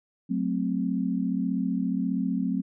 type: chord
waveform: sine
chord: F# diminished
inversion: none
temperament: equal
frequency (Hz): 185 / 220 / 261.6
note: F#3 / A3 / C4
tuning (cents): 0 / 0 / 0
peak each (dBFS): -28 / -30 / -28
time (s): 0.29-2.62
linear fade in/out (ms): 20
effects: none

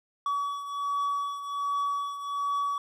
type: beating tone pair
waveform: triangle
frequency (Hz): 1136 / 1137.3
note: C#6 / C#6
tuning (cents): +42 / +44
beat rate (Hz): 1.3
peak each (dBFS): -27 / -33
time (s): 0.26-2.78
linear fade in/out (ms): 2
effects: none

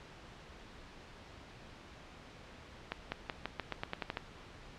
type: accelerating click train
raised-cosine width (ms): 0.3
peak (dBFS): -19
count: 11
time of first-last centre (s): 2.92-4.171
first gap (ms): 200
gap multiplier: 0.89
effects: pink hiss -53 dBFS RMS until 4.78 s + low-pass 4000 Hz 12 dB/octave

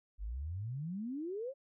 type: exponential sweep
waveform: sine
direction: up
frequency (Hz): 46.25 to 566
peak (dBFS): -37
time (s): 0.18-1.54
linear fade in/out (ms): 50
effects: none

